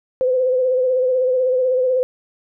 sine tone with vibrato, 510 Hz, C5, 44 cents flat, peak -14 dBFS, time 0.21-2.03 s, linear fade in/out 0 ms, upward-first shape sine, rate 16 Hz, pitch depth 42 cents each way, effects none

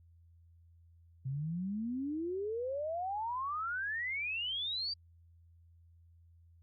sine exponential sweep, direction up, 127.8 to 4739 Hz, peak -34 dBFS, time 1.25-4.94 s, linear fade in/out 10 ms, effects added 84 Hz sine -59 dBFS peak until 6.62 s + Opus 48 kbps

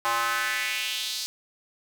square tone with high-pass filter sweep, 116.54 Hz, A#2, in tune, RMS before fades -28 dBFS, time 0.05-1.26 s, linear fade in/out 0 ms, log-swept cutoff 950 to 4700 Hz, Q 2.7, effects none

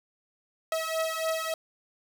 sawtooth beating tone pair, 643 / 646.5 Hz, E5 / E5, -43 / -34 cents, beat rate 3.5 Hz, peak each -27 dBFS, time 0.72-1.54 s, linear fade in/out 2 ms, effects none

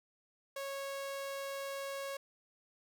sawtooth tone, 551 Hz, C#5, 11 cents flat, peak -35 dBFS, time 0.56-2.17 s, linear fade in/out 5 ms, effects none

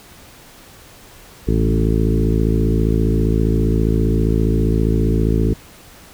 harmonic tone with a mistuned harmonic, 55 Hz, A1, in tune, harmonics 1 / 2 / 3 / 4 / 5 / 6 / 7 / 8, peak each -17 / -20 / -22 / -23 / -24 / -25 / -25 / -26 dBFS, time 1.47-5.54 s, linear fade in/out 10 ms, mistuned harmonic 3, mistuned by -22 cents, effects pink hiss -43 dBFS RMS until 6.13 s

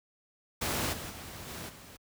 pink noise with level steps, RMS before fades -31 / -40 / -44 / -41 / -50 dBFS, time 0.61-1.97 s, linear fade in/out 10 ms, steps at 0.92 / 1.09 / 1.47 / 1.68 s, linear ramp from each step 20 ms, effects high-pass 60 Hz 12 dB/octave

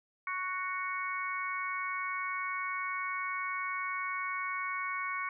harmonic tone, 370 Hz, F#4, in tune, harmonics 3 / 4 / 5 / 6, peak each -36 / -41 / -44 / -37 dBFS, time 0.27-5.29 s, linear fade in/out 2 ms, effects none

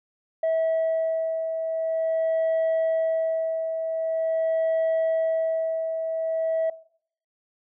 sine beating tone pair, 648 / 648.45 Hz, E5 / E5, -30 / -29 cents, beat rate 0.45 Hz, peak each -29 / -21 dBFS, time 0.43-6.7 s, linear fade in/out 5 ms, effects noise-tail reverb RT60 0.6 s tail -20 dB re dry + tanh soft clip ceiling -19 dBFS

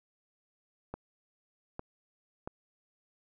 clicks, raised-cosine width 1 ms, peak -24 dBFS, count 3, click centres 0.94 / 1.794 / 2.475 s, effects none

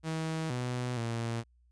sawtooth tone with pitch steps, 160.2 / 124.1 / 115.9 Hz, E3 / B2 / A#2, -49 / +9 / -10 cents, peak -28 dBFS, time 0.03-1.44 s, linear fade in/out 50 ms, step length 470 ms, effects added 60 Hz sine -62 dBFS peak until 1.71 s + resampled to 22050 Hz

